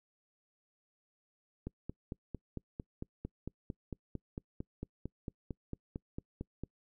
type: click train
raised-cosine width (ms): 3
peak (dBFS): -26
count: 23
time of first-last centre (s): 1.67-6.636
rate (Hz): 4.43
effects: noise-tail reverb RT60 0.1 s tail -26 dB re dry